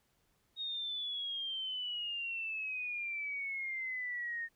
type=exponential sweep; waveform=sine; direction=down; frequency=3752 to 1834 Hz; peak=-36 dBFS; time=0.56-4.49 s; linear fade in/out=50 ms; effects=pink hiss -75 dBFS RMS until 4.55 s